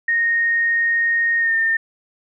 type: tone with pitch glide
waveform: sine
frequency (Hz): 1856 to 1812.6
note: A#6 to A#6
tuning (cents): -8 to -49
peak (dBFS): -15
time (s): 0.08-1.77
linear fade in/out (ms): 5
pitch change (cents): -41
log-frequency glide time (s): 1.39-1.55
effects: none